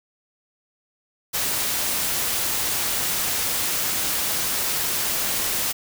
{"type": "noise", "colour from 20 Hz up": "white", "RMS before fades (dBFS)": -24, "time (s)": [1.33, 5.73], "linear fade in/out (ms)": 20, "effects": []}